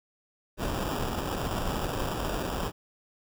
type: noise with sample-and-hold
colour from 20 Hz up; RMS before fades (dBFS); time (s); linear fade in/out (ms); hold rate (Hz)
pink; -31; 0.57-2.72; 50; 2100
effects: none